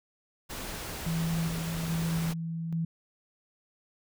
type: noise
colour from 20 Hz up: pink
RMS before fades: -38 dBFS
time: 0.49-2.34 s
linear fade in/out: 20 ms
type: tone with tremolo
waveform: sine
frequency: 164.81 Hz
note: E3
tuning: in tune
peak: -27 dBFS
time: 1.06-2.85 s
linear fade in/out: 5 ms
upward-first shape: square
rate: 1.2 Hz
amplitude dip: 40%
effects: none